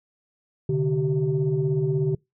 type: tone cluster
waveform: sine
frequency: 131.3 / 147.8 / 383.7 Hz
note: C3 / D3 / G4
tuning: +6 / +11 / -37 cents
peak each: -27 / -22 / -24 dBFS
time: 0.69-2.15 s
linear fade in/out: 5 ms
effects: noise-tail reverb RT60 0.2 s tail -26 dB re dry + tanh soft clip ceiling -13 dBFS